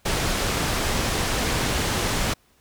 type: low-pass noise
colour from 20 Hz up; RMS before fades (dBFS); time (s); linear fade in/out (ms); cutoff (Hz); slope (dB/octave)
pink; -24; 0.05-2.34; 10; 9000; 12
effects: pink hiss -61 dBFS RMS until 2.6 s